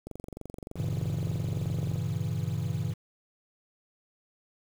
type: click train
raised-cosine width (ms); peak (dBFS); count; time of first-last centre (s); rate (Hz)
2; -26; 45; 0.07-1.958; 23.3
type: chord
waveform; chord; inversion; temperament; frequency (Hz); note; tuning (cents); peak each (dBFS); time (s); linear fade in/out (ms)
triangle; G diminished seventh; none; equal; 98 / 116.54 / 138.59 / 164.81; G2 / Bb2 / Db3 / Fb3; 0 / 0 / 0 / 0; -32; 0.76-2.94; 20
effects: 8-bit